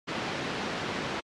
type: band-pass noise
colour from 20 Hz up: pink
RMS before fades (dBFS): -33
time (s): 0.07-1.21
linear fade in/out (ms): 20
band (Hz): 170 to 3800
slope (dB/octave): 12
effects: low-pass 7000 Hz 12 dB/octave + MP3 64 kbps